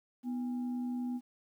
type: tone with frequency modulation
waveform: sine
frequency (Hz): 247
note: B3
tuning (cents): 0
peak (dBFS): -33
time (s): 0.23-1.21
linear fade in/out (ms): 50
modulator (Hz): 565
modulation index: 0.24
effects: 11-bit